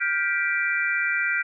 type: chord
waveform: sine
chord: G dominant seventh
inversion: third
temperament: just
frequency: 1411.2 / 1568 / 1960 / 2352 Hz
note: F6 / G6 / B6 / D7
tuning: +18 / 0 / -14 / +2 cents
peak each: -27 dBFS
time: 0-1.43 s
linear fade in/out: 20 ms
effects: none